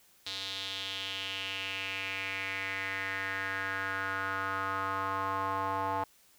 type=tone with band-pass filter sweep; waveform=square; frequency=96.6 Hz; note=G2; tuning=25 cents flat; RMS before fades=-35 dBFS; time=0.26-6.04 s; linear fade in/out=5 ms; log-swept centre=3900 to 910 Hz; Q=4.1; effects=white hiss -63 dBFS RMS until 6.38 s